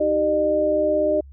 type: tone cluster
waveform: sine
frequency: 312 / 388.6 / 606 Hz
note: D#4 / G4 / D#5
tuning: +5 / -15 / -46 cents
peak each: -25 / -25 / -18 dBFS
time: 0-1.21 s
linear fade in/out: 10 ms
effects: added 69 Hz sine -40 dBFS peak until 1.32 s